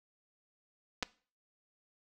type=clicks; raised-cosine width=0.2 ms; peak=-16 dBFS; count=2; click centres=1.026 / 1.03 s; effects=noise-tail reverb RT60 0.4 s tail -20 dB re dry